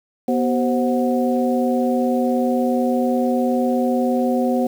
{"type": "tone cluster", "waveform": "sine", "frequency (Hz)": [244.4, 384, 524, 735], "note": ["B3", "G4", "C5", "F#5"], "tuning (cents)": [-18, -36, 2, -12], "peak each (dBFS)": [-18, -26, -22, -25], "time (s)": [0.28, 4.67], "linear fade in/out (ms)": 5, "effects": ["7-bit"]}